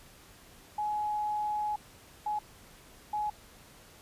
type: tone bursts at uneven times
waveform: sine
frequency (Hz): 842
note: G#5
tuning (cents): +24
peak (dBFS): -29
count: 3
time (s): 0.78-1.76 / 2.26-2.39 / 3.13-3.3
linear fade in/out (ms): 5
effects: pink hiss -55 dBFS RMS until 4.01 s + resampled to 32000 Hz